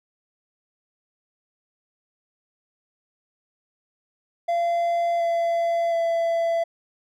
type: tone with pitch steps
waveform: triangle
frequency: 685 / 677.5 / 670.1 Hz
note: F5 / E5 / E5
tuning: -34 / +47 / +28 cents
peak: -18 dBFS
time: 4.48-6.64 s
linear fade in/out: 10 ms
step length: 720 ms
effects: none